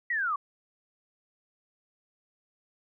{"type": "linear sweep", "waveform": "sine", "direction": "down", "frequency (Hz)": [1975.5, 1100], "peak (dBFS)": -26, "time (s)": [0.1, 0.36], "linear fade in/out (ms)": 5, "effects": []}